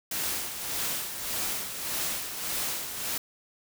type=noise with tremolo; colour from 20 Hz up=white; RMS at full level=-30 dBFS; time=0.11-3.18 s; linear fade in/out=5 ms; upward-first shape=sine; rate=1.7 Hz; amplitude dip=55%; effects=none